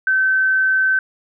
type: tone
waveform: sine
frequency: 1537 Hz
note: G6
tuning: 35 cents flat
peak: -13 dBFS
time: 0.07-0.99 s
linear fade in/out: 2 ms
effects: none